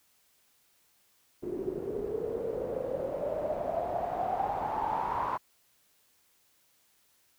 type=noise with low-pass filter sweep; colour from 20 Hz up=white; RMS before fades=-33 dBFS; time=1.42-5.38 s; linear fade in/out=20 ms; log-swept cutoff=360 to 1000 Hz; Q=9.2; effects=white hiss -68 dBFS RMS until 7.38 s